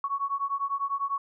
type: beating tone pair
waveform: sine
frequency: 1108.7 / 1118.7 Hz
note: C#6 / C#6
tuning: 0 / +15 cents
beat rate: 10 Hz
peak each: -30 dBFS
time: 0.04-1.18 s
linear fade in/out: 2 ms
effects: none